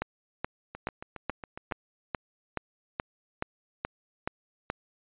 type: two click trains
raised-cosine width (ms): 0.5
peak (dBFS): -24 / -14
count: 8 / 12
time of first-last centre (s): 0.75-1.713 / 0.02-4.701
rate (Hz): 7.27 / 2.35
effects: resampled to 8000 Hz